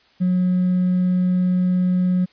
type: tone with hard clipping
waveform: triangle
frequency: 181.7 Hz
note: F#3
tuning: 31 cents flat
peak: -15 dBFS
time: 0.2-2.26 s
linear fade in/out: 20 ms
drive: 2 dB
effects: white hiss -56 dBFS RMS until 2.32 s + resampled to 11025 Hz